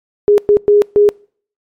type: tone bursts at uneven times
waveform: sine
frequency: 412.8 Hz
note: G#4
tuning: 10 cents flat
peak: -5 dBFS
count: 4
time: 0.28-0.38 / 0.49-0.57 / 0.68-0.82 / 0.96-1.09 s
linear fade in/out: 0 ms
effects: noise-tail reverb RT60 0.5 s tail -26 dB re dry + MP3 64 kbps